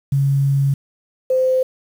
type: tone pair in turn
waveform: sine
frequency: 138.59 / 516.8 Hz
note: C#3 / C5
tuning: 0 / -21 cents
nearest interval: octave + major seventh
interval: 2279 cents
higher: second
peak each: -13 dBFS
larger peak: neither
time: 0.12-0.74 / 1.3-1.63 s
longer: first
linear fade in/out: 5 ms
effects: 7-bit